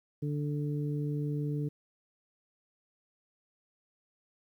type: harmonic tone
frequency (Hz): 146.83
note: D3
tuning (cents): 0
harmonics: 1 / 2 / 3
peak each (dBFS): -31 / -37 / -41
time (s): 0.22-1.69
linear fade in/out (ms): 10
effects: 11-bit